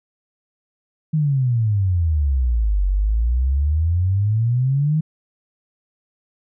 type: exponential two-way sweep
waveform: sine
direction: down then up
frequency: 159.7 to 46.25 to 159.7 Hz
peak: -15 dBFS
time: 1.13-5.01 s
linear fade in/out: 10 ms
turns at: 2.86 s
effects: none